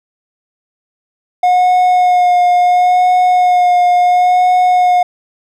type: tone with vibrato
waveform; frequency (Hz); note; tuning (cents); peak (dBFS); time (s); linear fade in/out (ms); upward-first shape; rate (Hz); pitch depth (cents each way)
triangle; 721; F#5; -45; -5; 1.43-5.03; 5; sine; 0.72; 18
effects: none